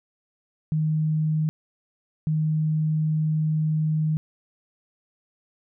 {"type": "tone bursts at uneven times", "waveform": "sine", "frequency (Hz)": 155.56, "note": "D#3", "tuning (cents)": 0, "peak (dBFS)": -20, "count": 2, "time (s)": [[0.72, 1.49], [2.27, 4.17]], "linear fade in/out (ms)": 0, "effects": []}